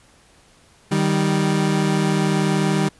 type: tone pair together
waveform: 30% pulse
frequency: 154.9 / 195.3 Hz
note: D#3 / G3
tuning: -7 / -6 cents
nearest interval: major third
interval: 401 cents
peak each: -17 dBFS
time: 0.91-2.89 s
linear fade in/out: 10 ms
effects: pink hiss -53 dBFS RMS until 2.99 s + resampled to 24000 Hz